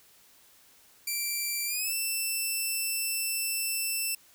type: tone with pitch glide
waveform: 5% pulse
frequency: 2349 to 2667 Hz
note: D7 to E7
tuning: 0 to +20 cents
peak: -20 dBFS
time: 1.07-4.15 s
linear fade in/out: 5 ms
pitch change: +220 cents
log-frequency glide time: 1.66-1.93 s
effects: white hiss -59 dBFS RMS until 4.34 s